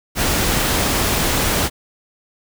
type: noise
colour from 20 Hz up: pink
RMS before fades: -18 dBFS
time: 0.15-1.7 s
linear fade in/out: 50 ms
effects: none